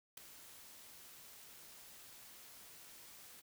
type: noise with ADSR envelope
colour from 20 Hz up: white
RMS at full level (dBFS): -45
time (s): 0.17-3.42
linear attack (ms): 6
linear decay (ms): 4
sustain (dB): -12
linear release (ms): 26
effects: none